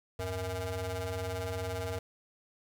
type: ring-modulated tone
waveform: 25% pulse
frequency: 183.5 Hz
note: F#3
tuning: 14 cents flat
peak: -27 dBFS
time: 0.19-1.99 s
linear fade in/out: 5 ms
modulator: 284 Hz
effects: 11-bit